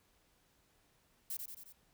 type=noise with echo; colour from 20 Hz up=violet; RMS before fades=-40 dBFS; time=1.3-1.37 s; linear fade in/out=5 ms; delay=89 ms; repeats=4; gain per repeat=-4 dB; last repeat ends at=1.726 s; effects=pink hiss -72 dBFS RMS until 1.93 s